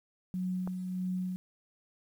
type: tone with tremolo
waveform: sine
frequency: 183.7 Hz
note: F#3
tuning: 12 cents flat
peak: -30 dBFS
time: 0.34-1.36 s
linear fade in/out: 0 ms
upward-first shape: sine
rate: 1.6 Hz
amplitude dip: 40%
type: click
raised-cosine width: 1 ms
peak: -27 dBFS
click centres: 0.675 s
effects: 10-bit